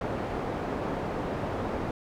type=low-pass noise; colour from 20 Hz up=white; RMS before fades=-32 dBFS; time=0.01-1.91 s; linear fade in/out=2 ms; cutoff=680 Hz; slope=12 dB/octave; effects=none